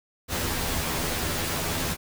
pink noise with comb filter, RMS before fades -28 dBFS, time 0.28-1.97 s, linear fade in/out 50 ms, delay 12 ms, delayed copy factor +1, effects none

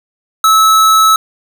square tone, 1300 Hz, E6, 24 cents flat, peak -6 dBFS, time 0.44-1.16 s, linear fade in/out 2 ms, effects none

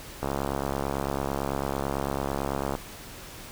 click train, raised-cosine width 1 ms, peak -14 dBFS, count 175, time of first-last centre 0.23-2.752 s, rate 69 Hz, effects pink hiss -43 dBFS RMS until 3.51 s

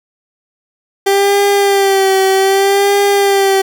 30% pulse tone with vibrato, 392.8 Hz, G4, 4 cents sharp, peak -6 dBFS, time 1.06-3.62 s, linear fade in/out 10 ms, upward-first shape sine, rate 0.64 Hz, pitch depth 43 cents each way, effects none

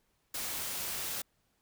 white noise, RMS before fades -37 dBFS, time 0.34-1.22 s, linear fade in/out 5 ms, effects pink hiss -75 dBFS RMS until 1.61 s

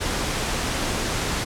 pink noise, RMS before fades -25 dBFS, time 0-1.45 s, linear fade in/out 20 ms, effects low-pass 9000 Hz 12 dB/octave

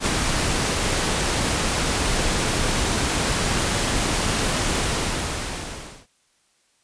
pink noise with ADSR envelope, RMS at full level -20 dBFS, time 0-6.07 s, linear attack 61 ms, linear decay 17 ms, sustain -2 dB, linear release 1300 ms, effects white hiss -64 dBFS RMS until 6.83 s + resampled to 22050 Hz

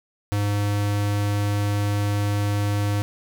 square tone, 102.5 Hz, G#2, 22 cents flat, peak -21 dBFS, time 0.32-3.02 s, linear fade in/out 0 ms, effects none

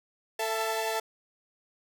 sawtooth tone cluster, 444.6 / 668 / 878 Hz, A4 / E5 / A5, +18 / +23 / -4 cents, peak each -29 dBFS, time 0.39-1 s, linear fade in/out 5 ms, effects none

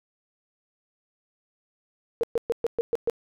sine tone bursts, 466.2 Hz, A#4, in tune, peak -20 dBFS, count 7, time 2.21-3.098 s, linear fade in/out 0 ms, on 24 ms, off 120 ms, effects none

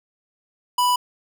square tone, 987.8 Hz, B5, in tune, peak -17 dBFS, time 0.78-0.96 s, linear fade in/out 5 ms, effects none

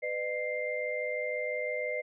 sine tone cluster, 501 / 607 / 2097 Hz, B4 / D#5 / C7, +25 / -43 / +3 cents, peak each -35 / -35 / -35 dBFS, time 0.02-2.02 s, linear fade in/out 20 ms, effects none

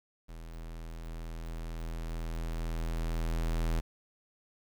square tone with level ramp, 41.05 Hz, E1, 6 cents flat, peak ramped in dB -43 to -28 dBFS, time 0.28-3.81 s, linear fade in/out 20 ms, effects 10-bit

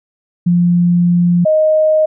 sine tone pair in turn, 174.7 / 622.6 Hz, F3 / D#5, +1 / +1 cents, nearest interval octave + minor seventh, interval 2200 cents, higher second, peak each -8 dBFS, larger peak neither, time 0.46-1.45 / 1.45-2.06 s, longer first, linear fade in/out 10 ms, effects none

